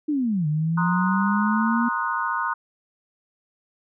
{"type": "linear two-way sweep", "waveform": "sine", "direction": "down then up", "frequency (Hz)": [311.1, 148.5, 238.5], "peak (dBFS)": -20, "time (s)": [0.08, 1.89], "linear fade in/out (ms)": 10, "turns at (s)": 0.47}
{"type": "chord", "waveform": "sine", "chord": "C half-diminished seventh", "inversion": "third", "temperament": "equal with one note detuned", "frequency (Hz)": [932.3, 1046.5, 1244.5, 1470.6], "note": ["Bb5", "C6", "Eb6", "Gb6"], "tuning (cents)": [0, 0, 0, -11], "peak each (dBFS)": -28, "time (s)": [0.77, 2.54], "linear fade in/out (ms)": 10}
{"effects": []}